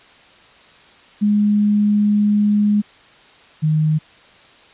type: tone pair in turn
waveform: sine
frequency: 207.7 / 154.84 Hz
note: G#3 / D#3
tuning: 0 / -8 cents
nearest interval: perfect fourth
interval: 508 cents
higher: first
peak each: -12 / -13 dBFS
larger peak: first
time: 1.21-2.82 / 3.62-3.99 s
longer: first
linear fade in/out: 20 ms
effects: white hiss -47 dBFS RMS until 4.73 s + resampled to 8000 Hz